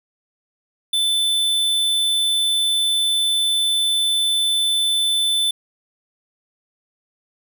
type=tone; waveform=square; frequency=3520 Hz; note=A7; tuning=in tune; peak=-17 dBFS; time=0.93-5.51 s; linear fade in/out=5 ms; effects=none